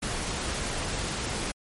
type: noise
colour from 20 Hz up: pink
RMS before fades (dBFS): -31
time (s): 0.02-1.52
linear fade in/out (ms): 10
effects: MP3 48 kbps